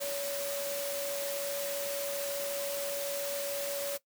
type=tone in noise; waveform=sine; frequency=565 Hz; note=C#5; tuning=33 cents sharp; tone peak=-34 dBFS; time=0-3.98 s; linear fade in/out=20 ms; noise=white; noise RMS=-38 dBFS; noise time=0-3.98 s; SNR=+1 dB; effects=noise-tail reverb RT60 0.1 s tail -17 dB re dry + high-pass 200 Hz 12 dB/octave